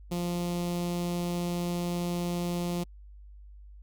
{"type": "tone with notch filter", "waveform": "sawtooth", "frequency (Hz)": 174.61, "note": "F3", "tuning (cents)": 0, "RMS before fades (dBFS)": -31, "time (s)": [0.11, 2.84], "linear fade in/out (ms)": 10, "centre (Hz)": 1600, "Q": 0.94, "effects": ["added 50 Hz sine -46 dBFS peak until 3.82 s", "Opus 48 kbps"]}